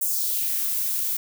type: noise with high-pass filter sweep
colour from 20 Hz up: violet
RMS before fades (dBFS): -25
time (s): 0.01-1.17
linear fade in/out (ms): 5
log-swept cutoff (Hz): 8500 to 240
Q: 1.7
effects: none